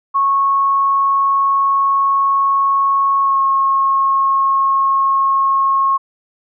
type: tone with pitch glide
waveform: sine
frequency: 1100 to 1086.7 Hz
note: C#6 to C#6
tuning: -14 to -35 cents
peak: -11 dBFS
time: 0.14-5.98 s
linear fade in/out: 20 ms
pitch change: -21 cents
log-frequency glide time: 3.21-3.4 s
effects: none